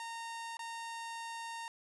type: tone with dropouts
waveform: sawtooth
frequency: 921 Hz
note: A#5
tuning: 21 cents flat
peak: -37 dBFS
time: 0-1.68 s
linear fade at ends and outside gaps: 1 ms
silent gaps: 0.57-0.592 s
effects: resampled to 24000 Hz